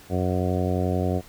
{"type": "harmonic tone", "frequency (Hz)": 91.3, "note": "F#2", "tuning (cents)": -23, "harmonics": [1, 2, 3, 4, 5, 6, 7, 8], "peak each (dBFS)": [-25, -28, -30, -31, -32, -33, -33, -34], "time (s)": [0.09, 1.22], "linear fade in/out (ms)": 50, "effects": ["pink hiss -49 dBFS RMS until 1.28 s"]}